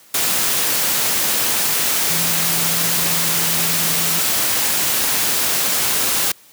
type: tone in noise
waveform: sine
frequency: 167.5 Hz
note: E3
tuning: 28 cents sharp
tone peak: -28 dBFS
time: 2.1-4.19 s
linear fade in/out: 5 ms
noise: white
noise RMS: -18 dBFS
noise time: 0.14-6.32 s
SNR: -13 dB
effects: white hiss -48 dBFS RMS until 6.52 s + high-pass 100 Hz 12 dB/octave